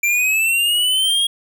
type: linear sweep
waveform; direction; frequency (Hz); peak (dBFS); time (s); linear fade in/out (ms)
square; up; 2349 to 3289; -15; 0.03-1.27; 5
effects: none